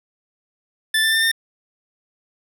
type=tone with pitch steps; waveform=25% pulse; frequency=1760 / 1777.4 / 1794.9 / 1812.6 Hz; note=A6 / A6 / A6 / A#6; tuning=0 / +17 / +34 / -49 cents; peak=-12 dBFS; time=0.94-1.316 s; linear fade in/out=5 ms; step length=94 ms; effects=none